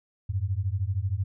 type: beating tone pair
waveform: sine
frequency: 90.2 / 103.2 Hz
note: F#2 / G#2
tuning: -44 / -10 cents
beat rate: 13 Hz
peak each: -28 / -28 dBFS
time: 0.29-1.24 s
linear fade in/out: 10 ms
effects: none